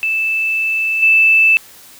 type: tone with level steps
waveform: sine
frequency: 2637 Hz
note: E7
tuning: in tune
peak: -14 / -7 dBFS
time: 0.03-1.57 s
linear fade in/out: 0 ms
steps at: 1.02 s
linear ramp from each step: 10 ms
effects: white hiss -41 dBFS RMS until 1.99 s

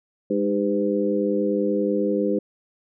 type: tone cluster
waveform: sine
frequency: 205.2 / 308.4 / 398.7 / 505 Hz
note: G#3 / D#4 / G4 / B4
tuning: -21 / -15 / +29 / +39 cents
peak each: -25 dBFS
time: 0.3-2.39 s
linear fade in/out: 5 ms
effects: none

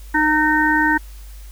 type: harmonic tone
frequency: 306.4 Hz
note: D#4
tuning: 27 cents flat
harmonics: 1 / 3 / 5 / 6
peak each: -19 / -19 / -19 / -19 dBFS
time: 0.14-0.98 s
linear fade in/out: 10 ms
effects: added 50 Hz sine -34 dBFS peak until 1.51 s + white hiss -48 dBFS RMS until 1.51 s

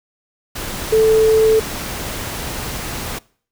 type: tone in noise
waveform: sine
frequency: 440 Hz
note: A4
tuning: in tune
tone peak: -9 dBFS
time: 0.92-1.6 s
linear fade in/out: 10 ms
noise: pink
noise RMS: -26 dBFS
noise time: 0.55-3.19 s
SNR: +14 dB
effects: noise-tail reverb RT60 0.5 s tail -23 dB re dry

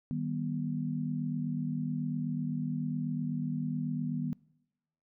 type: chord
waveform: sine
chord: Eb augmented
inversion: none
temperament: just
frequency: 155.56 / 194.45 / 243.1 Hz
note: Eb3 / G3 / B3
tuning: 0 / -14 / -27 cents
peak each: -34 / -39 / -34 dBFS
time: 0.11-4.33 s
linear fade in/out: 0 ms
effects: noise-tail reverb RT60 0.9 s tail -24 dB re dry

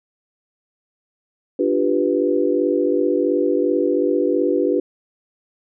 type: chord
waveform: sine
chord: G dominant seventh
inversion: second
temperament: equal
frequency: 293.7 / 349.2 / 392 / 493.9 Hz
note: D4 / F4 / G4 / B4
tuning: 0 / 0 / 0 / 0 cents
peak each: -21 dBFS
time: 1.59-4.8 s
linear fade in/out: 5 ms
effects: none

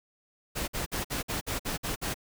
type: noise bursts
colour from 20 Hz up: pink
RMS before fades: -32 dBFS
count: 9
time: 0.55-2.144 s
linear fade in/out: 20 ms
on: 130 ms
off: 53 ms
effects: none

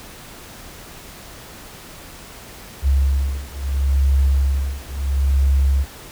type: beating tone pair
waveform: sine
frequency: 68 / 68.74 Hz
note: C#2 / C#2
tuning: -33 / -14 cents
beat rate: 0.74 Hz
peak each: -18 dBFS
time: 2.82-5.86 s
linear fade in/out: 50 ms
effects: pink hiss -39 dBFS RMS until 6.11 s

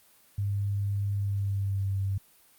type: tone with pitch glide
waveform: sine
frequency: 100.5 to 97.47 Hz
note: G2 to G2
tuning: +44 to -9 cents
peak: -26 dBFS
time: 0.38-2.18 s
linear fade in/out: 5 ms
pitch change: -53 cents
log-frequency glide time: 1.15-1.93 s
effects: white hiss -60 dBFS RMS until 2.58 s + Opus 32 kbps

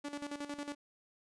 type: tone with tremolo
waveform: sawtooth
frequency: 288.9 Hz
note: D4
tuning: 28 cents flat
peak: -34 dBFS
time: 0.04-0.75 s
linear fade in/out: 10 ms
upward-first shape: square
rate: 11 Hz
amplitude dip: 70%
effects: resampled to 22050 Hz

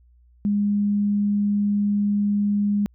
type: tone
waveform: sine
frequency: 204.7 Hz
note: G#3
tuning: 25 cents flat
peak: -18 dBFS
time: 0.45-2.86 s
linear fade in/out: 0 ms
effects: added 60 Hz sine -52 dBFS peak until 2.94 s

